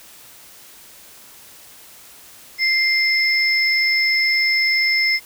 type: tone pair together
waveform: sine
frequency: 2093 / 5244 Hz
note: C7 / E8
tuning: 0 / -10 cents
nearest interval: octave + major third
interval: 1590 cents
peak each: -16 / -20 dBFS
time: 2.58-5.2 s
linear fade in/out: 50 ms
effects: white hiss -44 dBFS RMS until 5.25 s